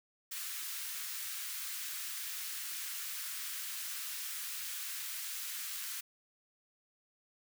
white high-pass noise, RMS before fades -41 dBFS, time 0.31-6.01 s, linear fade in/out 10 ms, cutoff 1300 Hz, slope 24 dB/octave, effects none

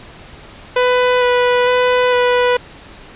sawtooth tone with vibrato, 495.3 Hz, B4, 5 cents sharp, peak -7 dBFS, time 0.76-2.57 s, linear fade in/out 5 ms, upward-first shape square, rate 1.1 Hz, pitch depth 10 cents each way, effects pink hiss -38 dBFS RMS until 3.15 s + resampled to 8000 Hz

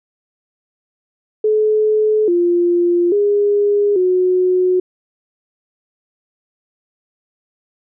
sine tone with pitch steps, 429.4 / 348.4 / 409.7 / 366.2 Hz, A4 / F4 / G#4 / F#4, -42 / -4 / -24 / -18 cents, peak -11 dBFS, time 1.44-4.8 s, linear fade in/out 5 ms, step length 840 ms, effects none

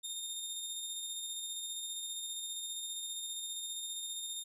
20% pulse tone with tremolo, 3661 Hz, A#7, 32 cents flat, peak -32 dBFS, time 0.03-4.44 s, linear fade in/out 20 ms, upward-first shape square, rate 15 Hz, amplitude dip 25%, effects none

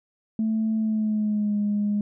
sine tone with pitch glide, 220.3 to 206.7 Hz, A3 to G#3, +2 to -8 cents, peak -20 dBFS, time 0.39-2.01 s, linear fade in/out 2 ms, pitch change -110 cents, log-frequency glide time 0.76-1.57 s, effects tanh soft clip ceiling -17 dBFS

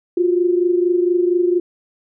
sine tone pair together, 350.6 / 374.9 Hz, F4 / F#4, +7 / +23 cents, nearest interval minor second, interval 116 cents, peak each -14 / -20 dBFS, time 0.17-1.6 s, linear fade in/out 5 ms, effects none

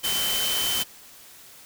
sine tone in noise, 3069 Hz, G7, 37 cents flat, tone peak -26 dBFS, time 0.03-0.84 s, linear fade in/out 20 ms, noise white, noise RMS -27 dBFS, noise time 0.03-0.84 s, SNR -2 dB, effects white hiss -48 dBFS RMS until 1.65 s

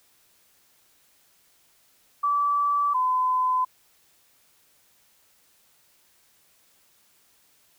sine tone pair in turn, 1156 / 1015.7 Hz, D6 / B5, -28 / +48 cents, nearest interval major second, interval 224 cents, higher first, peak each -20 dBFS, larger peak neither, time 2.23-2.94 / 2.94-3.65 s, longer neither, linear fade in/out 10 ms, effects white hiss -62 dBFS RMS until 7.78 s

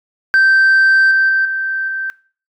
sine tone with level steps, 1559 Hz, G6, 10 cents flat, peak -5 / -8 / -10 / -16 / -18 dBFS, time 0.34-2.1 s, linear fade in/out 0 ms, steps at 1.11 / 1.29 / 1.45 / 1.88 s, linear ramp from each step 2 ms, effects noise-tail reverb RT60 0.4 s tail -21 dB re dry + tanh soft clip ceiling -6 dBFS

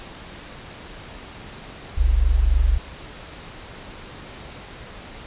sine tone pair together, 40.07 / 63.6 Hz, E1 / C2, -48 / -48 cents, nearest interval minor sixth, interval 800 cents, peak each -17 dBFS, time 1.97-2.78 s, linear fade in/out 10 ms, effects pink hiss -39 dBFS RMS until 5.26 s + resampled to 8000 Hz

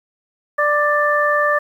harmonic tone, 590 Hz, D5, 8 cents sharp, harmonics 1 / 2 / 3, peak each -18 / -18 / -18 dBFS, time 0.58-1.59 s, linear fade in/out 10 ms, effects 8-bit

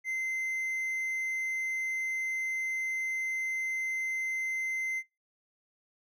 triangle tone, 2071 Hz, C7, 18 cents flat, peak -29 dBFS, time 0.04-5.03 s, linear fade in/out 50 ms, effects noise-tail reverb RT60 0.2 s tail -20 dB re dry

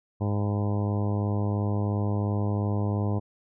harmonic tone with a mistuned harmonic, 102.9 Hz, G#2, 16 cents flat, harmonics 1 / 2 / 3 / 4 / 5 / 6 / 7 / 8 / 9 / 10, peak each -25 / -31 / -35 / -37 / -39 / -41 / -42 / -43 / -44 / -45 dBFS, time 0.2-3.2 s, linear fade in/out 20 ms, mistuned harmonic 10, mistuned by -23 cents, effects none

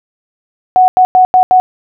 sine tone bursts at uneven times, 740 Hz, F#5, in tune, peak -3 dBFS, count 5, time 0.76-0.88 / 0.97-1.05 / 1.15-1.25 / 1.34-1.43 / 1.51-1.6 s, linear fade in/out 0 ms, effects none

